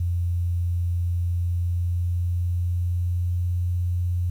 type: tone with pitch glide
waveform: sine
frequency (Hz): 87 to 88.37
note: F2 to F2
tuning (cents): -6 to +21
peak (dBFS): -21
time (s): 0-4.3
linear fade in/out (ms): 5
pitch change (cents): +27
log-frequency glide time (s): 1.18-3.64
effects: 9-bit